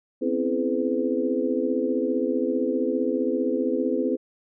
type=tone cluster; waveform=sine; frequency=252.6 / 267.9 / 330.3 / 425.9 / 505 Hz; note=B3 / C4 / E4 / G#4 / B4; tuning=+39 / +41 / +4 / +44 / +39 cents; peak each=-28 dBFS; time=0.21-4.17 s; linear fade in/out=20 ms; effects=none